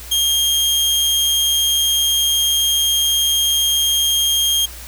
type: tone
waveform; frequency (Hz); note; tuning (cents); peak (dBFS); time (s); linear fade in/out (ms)
sawtooth; 3224; G7; +48; -11; 0.11-4.66; 10
effects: added 60 Hz sine -35 dBFS peak until 4.87 s + white hiss -36 dBFS RMS until 4.87 s